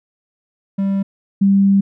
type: tone pair in turn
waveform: triangle / sine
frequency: 196 / 196.95 Hz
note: G3 / G3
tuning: 0 / +8 cents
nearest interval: unison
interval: 8 cents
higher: second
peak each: -13 / -9 dBFS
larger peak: second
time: 0.78-1.03 / 1.41-1.81 s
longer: second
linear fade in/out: 10 ms
effects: none